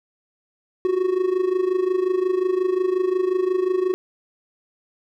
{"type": "tone with amplitude modulation", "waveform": "triangle", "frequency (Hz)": 369.5, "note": "F#4", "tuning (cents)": -2, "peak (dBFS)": -13, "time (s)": [0.85, 3.94], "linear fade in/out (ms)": 0, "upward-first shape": "sine", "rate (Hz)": 25.6, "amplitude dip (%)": 75, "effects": []}